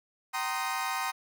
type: chord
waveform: 30% pulse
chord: C minor seventh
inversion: second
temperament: equal with one note detuned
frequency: 769.2 / 932.3 / 1046.5 / 1244.5 Hz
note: G5 / Bb5 / C6 / Eb6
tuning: -33 / 0 / 0 / 0 cents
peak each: -33 dBFS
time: 0.33-1.12 s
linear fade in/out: 20 ms
effects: none